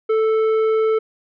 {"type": "tone with tanh clipping", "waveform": "sine", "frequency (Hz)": 440, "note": "A4", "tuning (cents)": 0, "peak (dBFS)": -16, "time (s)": [0.09, 0.99], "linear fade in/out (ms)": 10, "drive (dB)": 9, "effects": []}